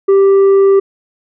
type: tone with tanh clipping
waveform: sine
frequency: 392 Hz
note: G4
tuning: in tune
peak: -6 dBFS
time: 0.08-0.8 s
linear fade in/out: 10 ms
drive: 4 dB
effects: none